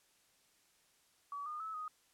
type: tone with pitch steps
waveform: sine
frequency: 1141 / 1220 / 1301 / 1247 Hz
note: C#6 / D#6 / E6 / D#6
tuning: +50 / -34 / -23 / +3 cents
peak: -40 dBFS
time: 1.32-1.88 s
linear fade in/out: 2 ms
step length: 140 ms
effects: white hiss -71 dBFS RMS until 2.13 s + low-pass 11000 Hz 12 dB/octave